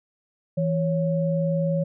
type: tone pair together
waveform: sine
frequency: 164.7 / 554 Hz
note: E3 / C#5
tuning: -1 / -1 cents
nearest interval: octave + major sixth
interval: 2100 cents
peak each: -22 / -25 dBFS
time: 0.57-1.84 s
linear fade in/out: 10 ms
effects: none